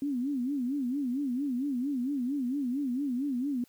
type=tone with vibrato; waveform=sine; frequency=264.8 Hz; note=C4; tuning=21 cents sharp; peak=-28 dBFS; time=0.02-3.64 s; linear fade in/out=2 ms; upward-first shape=sine; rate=4.4 Hz; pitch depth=170 cents each way; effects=white hiss -64 dBFS RMS until 3.68 s